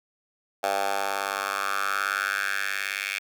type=tone with high-pass filter sweep; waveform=10% pulse; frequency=98.8 Hz; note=G2; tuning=14 cents sharp; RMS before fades=-28 dBFS; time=0.63-3.19 s; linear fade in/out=10 ms; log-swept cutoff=730 to 2200 Hz; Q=4.1; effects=none